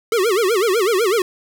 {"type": "tone with vibrato", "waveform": "square", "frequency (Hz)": 415.3, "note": "G#4", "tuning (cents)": 0, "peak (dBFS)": -15, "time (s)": [0.12, 1.22], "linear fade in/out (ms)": 2, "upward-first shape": "sine", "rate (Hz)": 8, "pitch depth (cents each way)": 240, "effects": []}